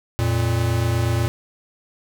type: tone pair together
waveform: square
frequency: 87.4 / 115.74 Hz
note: F2 / A#2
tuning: +2 / -12 cents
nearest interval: perfect fourth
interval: 486 cents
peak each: -24 / -20 dBFS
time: 0.19-1.28 s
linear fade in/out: 0 ms
effects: none